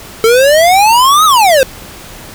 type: exponential two-way sweep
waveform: square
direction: up then down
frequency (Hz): 440 to 1301 to 506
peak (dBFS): -5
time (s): 0.24-1.63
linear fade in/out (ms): 0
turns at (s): 1.25
effects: pink hiss -31 dBFS RMS until 2.34 s